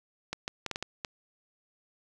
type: clicks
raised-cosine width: 0.2 ms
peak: -16 dBFS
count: 7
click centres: 0.33 / 0.479 / 0.663 / 0.713 / 0.759 / 0.826 / 1.048 s
effects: none